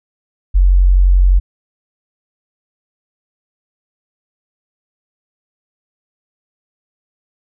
sine tone, 45.75 Hz, F#1, 19 cents flat, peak -6 dBFS, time 0.54-1.4 s, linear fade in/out 20 ms, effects none

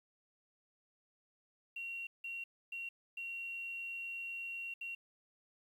sine tone bursts at uneven times, 2744 Hz, F7, 31 cents flat, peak -40 dBFS, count 5, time 1.76-2.07 / 2.24-2.44 / 2.72-2.89 / 3.17-4.74 / 4.81-4.95 s, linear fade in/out 5 ms, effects 11-bit

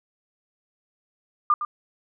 sine tone with echo, 1200 Hz, D6, 37 cents sharp, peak -15 dBFS, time 1.5-1.54 s, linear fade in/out 2 ms, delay 110 ms, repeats 1, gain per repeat -10 dB, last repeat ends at 1.65 s, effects none

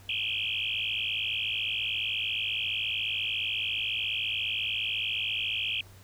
sine tone with frequency modulation, 2859 Hz, F7, 40 cents sharp, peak -28 dBFS, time 0.09-5.81 s, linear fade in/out 2 ms, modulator 54.3 Hz, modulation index 7.8, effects added 97 Hz sine -51 dBFS peak until 6.03 s + pink hiss -56 dBFS RMS until 6.03 s

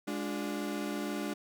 35% pulse chord, D diminished, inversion second, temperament equal with one note detuned, 207.7 / 293.7 / 355.7 Hz, Ab3 / D4 / F4, 0 / 0 / +32 cents, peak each -36 / -35 / -39 dBFS, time 0.07-1.34 s, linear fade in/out 10 ms, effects none

